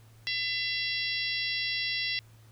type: harmonic tone with a mistuned harmonic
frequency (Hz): 670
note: E5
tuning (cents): +28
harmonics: 3 / 4 / 5 / 6 / 7 / 8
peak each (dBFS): -34 / -35 / -36 / -37 / -37 / -38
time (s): 0.27-2.19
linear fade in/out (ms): 0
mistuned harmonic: 4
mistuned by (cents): +34
effects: added 111 Hz sine -53 dBFS peak until 2.51 s + pink hiss -62 dBFS RMS until 2.51 s